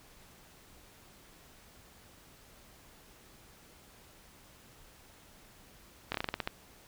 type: slowing click train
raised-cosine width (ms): 0.3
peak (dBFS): -16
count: 9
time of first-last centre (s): 6.12-6.475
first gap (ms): 24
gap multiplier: 1.17
effects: pink hiss -58 dBFS RMS until 6.87 s